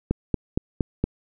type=click train; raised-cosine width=3 ms; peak=-8 dBFS; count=5; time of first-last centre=0.11-1.04 s; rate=4.3 Hz; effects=none